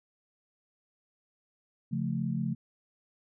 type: chord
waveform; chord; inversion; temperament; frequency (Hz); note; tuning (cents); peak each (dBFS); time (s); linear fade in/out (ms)
sine; Db augmented; none; equal; 138.59 / 174.61 / 220; Db3 / F3 / A3; 0 / 0 / 0; -33; 1.91-2.55; 20
effects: none